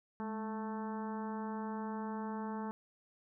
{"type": "harmonic tone with a mistuned harmonic", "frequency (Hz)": 220, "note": "A3", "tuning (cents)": 0, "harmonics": [1, 2, 3, 4, 5, 6, 7, 8], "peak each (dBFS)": [-39, -46, -53, -44, -50, -54, -56, -61], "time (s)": [0.2, 2.71], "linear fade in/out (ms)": 0, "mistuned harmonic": 1, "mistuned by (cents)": -56, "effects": []}